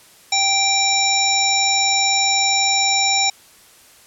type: harmonic tone with a mistuned harmonic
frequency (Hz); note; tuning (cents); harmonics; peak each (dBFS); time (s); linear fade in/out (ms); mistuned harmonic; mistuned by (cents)
784; G5; 0; 1 / 3 / 5 / 7 / 9; -21 / -21 / -21 / -21 / -21; 0.32-3.3; 5; 5; -20
effects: white hiss -48 dBFS RMS until 4.06 s + low-pass 12000 Hz 12 dB/octave